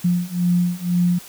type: beating tone pair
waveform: sine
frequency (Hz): 175.4 / 177.4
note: F3 / F3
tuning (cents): +8 / +27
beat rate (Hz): 2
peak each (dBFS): -20 / -19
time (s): 0.04-1.19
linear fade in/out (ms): 10
effects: white hiss -41 dBFS RMS until 1.28 s